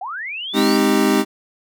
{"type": "linear sweep", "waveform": "sine", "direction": "up", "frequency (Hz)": [698.5, 4807], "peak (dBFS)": -25, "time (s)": [0.01, 0.77], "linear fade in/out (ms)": 5}
{"type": "chord", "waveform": "square", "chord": "Ab major seventh", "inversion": "none", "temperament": "equal", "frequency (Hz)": [207.7, 261.6, 311.1, 392], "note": ["Ab3", "C4", "Eb4", "G4"], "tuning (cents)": [0, 0, 0, 0], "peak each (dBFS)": -20, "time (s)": [0.53, 1.25], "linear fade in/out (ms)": 50}
{"effects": []}